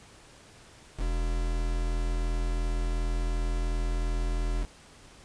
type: tone with quantisation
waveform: triangle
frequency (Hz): 41.4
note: E1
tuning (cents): +8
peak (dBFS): -24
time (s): 0.97-4.67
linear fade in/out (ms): 50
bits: 6
effects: pink hiss -53 dBFS RMS until 5.24 s + resampled to 22050 Hz